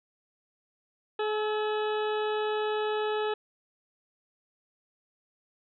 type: harmonic tone with a mistuned harmonic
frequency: 426.2 Hz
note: G#4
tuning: 45 cents sharp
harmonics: 1 / 2 / 3 / 4 / 6 / 7 / 8 / 9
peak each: -28 / -34 / -38 / -40 / -44 / -45 / -46 / -47 dBFS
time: 1.19-3.34 s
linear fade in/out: 5 ms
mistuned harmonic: 3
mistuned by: +30 cents
effects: none